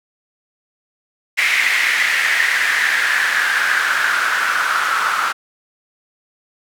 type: noise with band-pass filter sweep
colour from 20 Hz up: white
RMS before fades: -17 dBFS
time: 1.37-5.33 s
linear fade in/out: 20 ms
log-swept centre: 2100 to 1300 Hz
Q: 5.2
effects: none